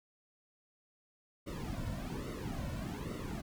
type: noise with flanger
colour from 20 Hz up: brown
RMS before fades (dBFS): -40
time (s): 1.46-3.42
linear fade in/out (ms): 20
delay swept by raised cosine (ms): 1.2 to 2.5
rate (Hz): 1.2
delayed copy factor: -0.9
effects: none